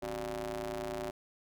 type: ring-modulated tone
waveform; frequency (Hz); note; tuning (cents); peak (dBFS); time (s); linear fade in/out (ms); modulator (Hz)
sawtooth; 110.7; A2; +11; -29; 0.02-1.11; 10; 483
effects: none